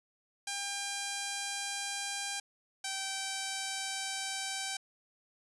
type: tone pair in turn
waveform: 5% pulse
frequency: 800 / 775.9 Hz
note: G5 / G5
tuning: +35 / -18 cents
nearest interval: minor second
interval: 53 cents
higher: first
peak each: -23 dBFS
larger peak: neither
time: 0.47-2.4 / 2.84-4.77 s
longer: neither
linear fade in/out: 5 ms
effects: resampled to 24000 Hz